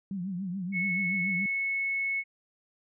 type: tone with vibrato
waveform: sine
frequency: 186 Hz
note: F#3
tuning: 9 cents sharp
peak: -31 dBFS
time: 0.11-1.46 s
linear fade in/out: 2 ms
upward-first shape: triangle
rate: 7 Hz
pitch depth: 150 cents each way
type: tone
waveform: sine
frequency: 2199 Hz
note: C#7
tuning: 14 cents flat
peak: -27 dBFS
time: 0.72-2.24 s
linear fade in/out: 50 ms
effects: none